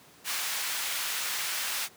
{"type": "high-pass noise", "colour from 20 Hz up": "pink", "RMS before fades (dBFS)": -32, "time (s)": [0.24, 1.89], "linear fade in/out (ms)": 50, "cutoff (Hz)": 1500, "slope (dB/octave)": 12, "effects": ["pink hiss -55 dBFS RMS until 1.96 s", "high-pass 150 Hz 12 dB/octave"]}